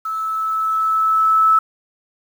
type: tone with level ramp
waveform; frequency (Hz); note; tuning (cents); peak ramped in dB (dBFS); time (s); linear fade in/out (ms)
sine; 1306; E6; -17; -21 to -9; 0.05-1.59; 5
effects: 7-bit